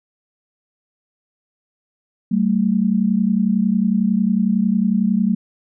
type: tone pair together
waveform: sine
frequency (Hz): 192.09 / 223.1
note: G3 / A3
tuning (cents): -35 / +24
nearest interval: minor third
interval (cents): 259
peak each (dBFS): -17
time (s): 2.31-5.35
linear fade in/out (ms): 10
effects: none